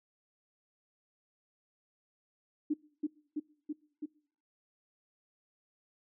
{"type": "tone with echo", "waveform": "sine", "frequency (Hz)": 300, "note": "D4", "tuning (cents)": 37, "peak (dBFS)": -27, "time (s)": [2.7, 2.74], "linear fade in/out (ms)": 10, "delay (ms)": 330, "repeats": 4, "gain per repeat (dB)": -2, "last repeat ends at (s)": 4.06, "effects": ["noise-tail reverb RT60 0.6 s tail -23 dB re dry"]}